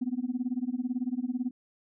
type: tone with tremolo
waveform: sine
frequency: 249.8 Hz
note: B3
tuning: 20 cents sharp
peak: -24 dBFS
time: 0.01-1.51 s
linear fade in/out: 10 ms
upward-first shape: sine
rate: 18 Hz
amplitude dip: 95%
effects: tanh soft clip ceiling -21 dBFS